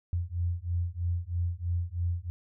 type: beating tone pair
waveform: sine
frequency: 85.5 / 88.6 Hz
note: F2 / F2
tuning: -36 / +25 cents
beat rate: 3.1 Hz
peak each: -31 dBFS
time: 0.13-2.3 s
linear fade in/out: 0 ms
effects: none